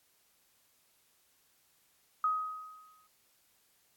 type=tone with exponential decay; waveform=sine; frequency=1259 Hz; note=D#6; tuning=20 cents sharp; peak=-25 dBFS; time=2.24-3.07 s; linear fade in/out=2 ms; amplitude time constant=180 ms; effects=white hiss -70 dBFS RMS until 3.96 s + AAC 64 kbps